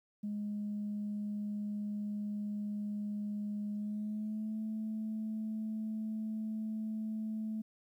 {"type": "tone with pitch glide", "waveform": "sine", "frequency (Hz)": [207.7, 218], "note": ["G#3", "A3"], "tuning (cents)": [0, -16], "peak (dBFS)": -34, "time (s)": [0.23, 7.62], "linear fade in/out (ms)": 10, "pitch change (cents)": 84, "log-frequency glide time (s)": [3.73, 4.59], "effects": ["tanh soft clip ceiling -31 dBFS", "12-bit"]}